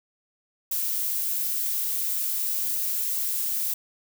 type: noise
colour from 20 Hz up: violet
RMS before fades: -27 dBFS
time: 0.71-3.74 s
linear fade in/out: 5 ms
effects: none